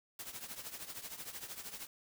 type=noise with tremolo; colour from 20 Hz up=white; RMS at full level=-43 dBFS; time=0.19-1.87 s; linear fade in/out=2 ms; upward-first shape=triangle; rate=13 Hz; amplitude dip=80%; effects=none